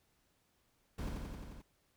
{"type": "noise with echo", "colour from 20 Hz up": "brown", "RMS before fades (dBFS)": -40, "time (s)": [0.98, 1.09], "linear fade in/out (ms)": 5, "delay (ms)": 88, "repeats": 6, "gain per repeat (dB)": -2, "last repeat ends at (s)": 1.618, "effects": ["pink hiss -75 dBFS RMS until 1.96 s"]}